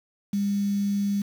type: tone with quantisation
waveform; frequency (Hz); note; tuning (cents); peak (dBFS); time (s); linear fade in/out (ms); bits
sine; 201.2; G3; +45; -22; 0.33-1.22; 5; 7
effects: none